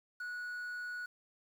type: tone with quantisation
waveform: triangle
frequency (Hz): 1465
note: F#6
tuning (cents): -18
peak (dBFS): -37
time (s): 0.2-1.06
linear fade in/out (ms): 5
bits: 10
effects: none